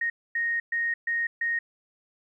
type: tone bursts at uneven times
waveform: sine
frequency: 1862 Hz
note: A#6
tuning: 2 cents flat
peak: -24 dBFS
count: 5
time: 0.01-0.1 / 0.35-0.6 / 0.72-0.94 / 1.07-1.27 / 1.41-1.59 s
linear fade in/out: 5 ms
effects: 11-bit